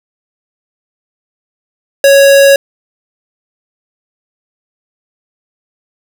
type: tone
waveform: square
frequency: 554.4 Hz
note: C#5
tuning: in tune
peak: -3 dBFS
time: 2.04-2.56 s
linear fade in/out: 2 ms
effects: none